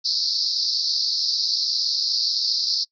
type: band-pass noise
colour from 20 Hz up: pink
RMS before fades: -23 dBFS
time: 0.04-2.85 s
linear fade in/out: 20 ms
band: 4200 to 5300 Hz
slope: 96 dB/octave
effects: noise-tail reverb RT60 0.1 s tail -26 dB re dry